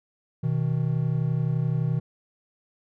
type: tone pair together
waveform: triangle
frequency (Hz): 126.1 / 157.79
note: B2 / D#3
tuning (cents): +36 / +25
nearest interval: major third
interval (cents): 389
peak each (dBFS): -23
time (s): 0.43-2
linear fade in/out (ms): 10
effects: none